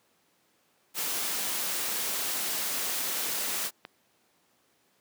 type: noise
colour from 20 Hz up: white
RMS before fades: -31 dBFS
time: 0.94-3.71 s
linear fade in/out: 50 ms
type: click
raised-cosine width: 0.3 ms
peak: -24 dBFS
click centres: 3.851 s
effects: pink hiss -68 dBFS RMS until 5 s + high-pass 200 Hz 12 dB/octave